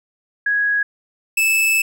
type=tone pair in turn; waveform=sine / 45% pulse; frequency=1661.2 / 2623 Hz; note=G#6 / E7; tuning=0 / -9 cents; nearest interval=minor sixth; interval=791 cents; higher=second; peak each=-15 / -14 dBFS; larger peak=second; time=0.46-0.83 / 1.37-1.82 s; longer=second; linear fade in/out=5 ms; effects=none